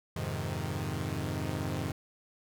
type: chord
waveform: sawtooth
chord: F minor seventh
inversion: none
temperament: equal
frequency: 87.31 / 103.83 / 130.81 / 155.56 Hz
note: F2 / Ab2 / C3 / Eb3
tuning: 0 / 0 / 0 / 0 cents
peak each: -34 dBFS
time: 0.16-1.92 s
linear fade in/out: 5 ms
effects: none